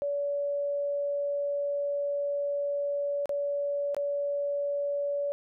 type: tone with dropouts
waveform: sine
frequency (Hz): 571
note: D5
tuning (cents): -49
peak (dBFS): -27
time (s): 0.02-5.32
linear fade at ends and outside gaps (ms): 0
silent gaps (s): 3.257-3.293 / 3.946-3.966
effects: none